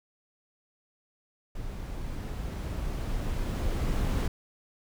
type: noise with level ramp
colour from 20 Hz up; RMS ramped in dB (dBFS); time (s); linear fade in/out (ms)
brown; -38 to -26; 1.55-4.28; 5
effects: none